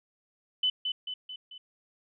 sine tone with echo, 3012 Hz, F#7, 30 cents sharp, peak -23 dBFS, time 0.63-0.7 s, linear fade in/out 5 ms, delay 220 ms, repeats 4, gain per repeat -5 dB, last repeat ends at 1.58 s, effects none

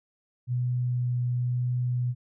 sine tone with vibrato, 123.47 Hz, B2, in tune, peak -24 dBFS, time 0.47-2.15 s, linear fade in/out 50 ms, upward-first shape triangle, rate 0.97 Hz, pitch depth 9 cents each way, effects none

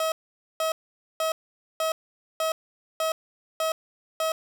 30% pulse tone bursts, 640 Hz, D#5, 49 cents sharp, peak -21 dBFS, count 8, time 0-4.32 s, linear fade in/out 2 ms, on 120 ms, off 480 ms, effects none

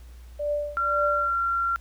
sine tone with tremolo, 587.3 Hz, D5, in tune, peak -22 dBFS, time 0.39-1.34 s, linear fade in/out 10 ms, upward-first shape triangle, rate 1.9 Hz, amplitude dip 100%
sine tone, 1372 Hz, F6, 31 cents flat, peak -22 dBFS, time 0.77-1.76 s, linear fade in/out 0 ms
effects added 60 Hz sine -42 dBFS peak until 1.8 s + pink hiss -58 dBFS RMS until 1.8 s

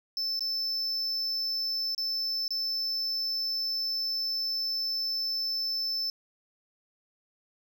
triangle tone with dropouts, 5280 Hz, E8, 2 cents sharp, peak -27 dBFS, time 0.17-6.1 s, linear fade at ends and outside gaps 1 ms, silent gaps 0.393-0.407 / 1.948-1.979 / 2.48-2.506 s, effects none

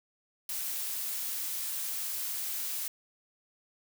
blue noise, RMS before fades -35 dBFS, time 0.49-2.88 s, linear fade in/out 2 ms, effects none

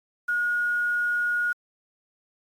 sine tone with quantisation, 1442 Hz, F#6, 45 cents flat, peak -22 dBFS, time 0.28-1.53 s, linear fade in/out 10 ms, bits 8, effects AAC 64 kbps

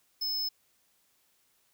square tone, 5210 Hz, E8, 21 cents flat, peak -30 dBFS, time 0.21-0.49 s, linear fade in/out 10 ms, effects white hiss -70 dBFS RMS until 1.73 s

